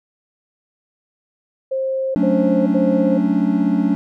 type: tone bursts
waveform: sine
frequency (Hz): 530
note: C5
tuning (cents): +22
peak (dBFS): -18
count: 3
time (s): 1.71-3.18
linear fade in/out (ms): 10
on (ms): 440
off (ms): 75
type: chord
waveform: triangle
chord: D major seventh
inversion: first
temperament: equal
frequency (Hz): 185 / 220 / 277.2 / 293.7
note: F#3 / A3 / C#4 / D4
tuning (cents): 0 / 0 / 0 / 0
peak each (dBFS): -18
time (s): 2.16-3.95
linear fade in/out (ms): 0
effects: none